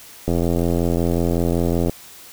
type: click train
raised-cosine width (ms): 2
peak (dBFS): -7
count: 139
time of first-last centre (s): 0.28-1.896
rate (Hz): 85.4
effects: white hiss -42 dBFS RMS until 2.32 s